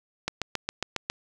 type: click train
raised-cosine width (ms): 0.2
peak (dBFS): -10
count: 7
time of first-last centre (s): 0.28-1.1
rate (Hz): 7.32
effects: none